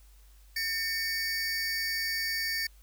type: tone cluster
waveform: square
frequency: 1805 / 2233 / 4595 Hz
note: A6 / C#7 / D8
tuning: +44 / +12 / -39 cents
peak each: -33 / -38 / -34 dBFS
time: 0.56-2.67 s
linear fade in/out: 5 ms
effects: added 50 Hz sine -53 dBFS peak until 2.82 s + white hiss -64 dBFS RMS until 2.82 s

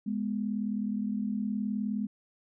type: tone pair together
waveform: sine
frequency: 207.6 / 246.9 Hz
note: G#3 / B3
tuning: 0 / 0 cents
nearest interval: minor third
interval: 300 cents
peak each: -30 / -34 dBFS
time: 0.06-2.07 s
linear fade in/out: 10 ms
effects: none

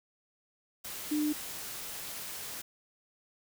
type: tone in noise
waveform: sine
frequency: 300 Hz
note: D4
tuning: 37 cents sharp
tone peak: -27 dBFS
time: 1.11-1.33 s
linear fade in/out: 10 ms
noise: white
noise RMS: -41 dBFS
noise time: 0.84-2.62 s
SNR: +11 dB
effects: none

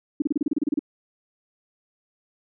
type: tone bursts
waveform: sine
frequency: 293.7 Hz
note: D4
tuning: in tune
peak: -18 dBFS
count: 12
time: 0.2-0.793 s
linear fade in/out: 5 ms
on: 21 ms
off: 31 ms
effects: none

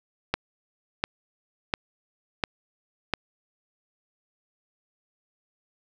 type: click train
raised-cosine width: 0.3 ms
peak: -7 dBFS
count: 5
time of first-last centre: 0.34-3.137 s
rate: 1.43 Hz
effects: none

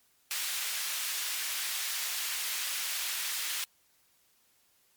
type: high-pass noise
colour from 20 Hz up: pink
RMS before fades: -34 dBFS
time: 0.31-3.64 s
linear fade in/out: 0 ms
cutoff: 2100 Hz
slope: 12 dB/octave
effects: white hiss -68 dBFS RMS until 4.96 s + MP3 96 kbps

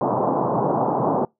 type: band-pass noise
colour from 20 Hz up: white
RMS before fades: -21 dBFS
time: 0.01-1.25 s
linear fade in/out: 2 ms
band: 120 to 1000 Hz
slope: 48 dB/octave
effects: noise-tail reverb RT60 0.2 s tail -26 dB re dry

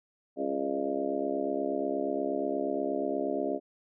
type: harmonic tone with a mistuned harmonic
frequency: 68.4 Hz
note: C#2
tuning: 23 cents flat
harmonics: 3 / 4 / 5 / 6 / 7 / 8 / 9 / 10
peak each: -44 / -34 / -36 / -34 / -42 / -42 / -34 / -38 dBFS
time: 0.36-3.6 s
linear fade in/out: 50 ms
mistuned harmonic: 9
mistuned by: -24 cents
effects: none

